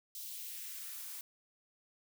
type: noise with high-pass filter sweep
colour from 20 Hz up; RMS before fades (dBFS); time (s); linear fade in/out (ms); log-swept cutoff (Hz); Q
blue; -45; 0.15-1.21; 2; 4000 to 850; 1.3
effects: none